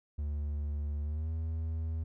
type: tone with pitch glide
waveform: triangle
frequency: 73.42 to 80.53 Hz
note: D2 to E2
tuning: 0 to -40 cents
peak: -30 dBFS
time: 0.18-2.04 s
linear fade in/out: 10 ms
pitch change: +160 cents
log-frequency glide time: 1.03-1.3 s
effects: none